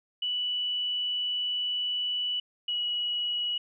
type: tone pair in turn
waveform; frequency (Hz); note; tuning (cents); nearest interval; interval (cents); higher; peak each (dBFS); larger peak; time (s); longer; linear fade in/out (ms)
sine; 2960 / 2921; F#7 / F#7; 0 / -23; unison; 23; first; -27; neither; 0.22-2.4 / 2.68-3.58; first; 5
effects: none